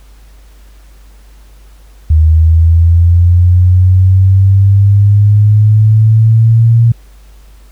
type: linear sweep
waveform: sine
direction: up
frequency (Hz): 77.78 to 116.8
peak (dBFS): -3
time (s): 2.1-6.92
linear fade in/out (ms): 5
effects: added 50 Hz sine -35 dBFS peak until 7.71 s + pink hiss -48 dBFS RMS until 7.71 s